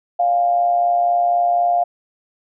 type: tone with amplitude modulation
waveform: sine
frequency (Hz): 701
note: F5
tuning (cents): +6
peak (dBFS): -11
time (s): 0.19-1.84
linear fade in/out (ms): 10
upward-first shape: sine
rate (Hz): 124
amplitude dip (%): 50
effects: none